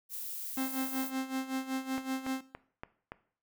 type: noise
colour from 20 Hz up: violet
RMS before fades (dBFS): -40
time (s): 0.09-1.12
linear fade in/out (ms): 50
type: tone with tremolo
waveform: 45% pulse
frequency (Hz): 263.6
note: C4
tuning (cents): +13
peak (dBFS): -30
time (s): 0.57-2.41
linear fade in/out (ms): 5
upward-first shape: sine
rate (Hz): 5.3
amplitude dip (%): 75
type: click train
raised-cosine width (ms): 0.5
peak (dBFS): -25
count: 5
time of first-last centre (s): 1.98-3.12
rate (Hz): 3.51
effects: noise-tail reverb RT60 0.5 s tail -17 dB re dry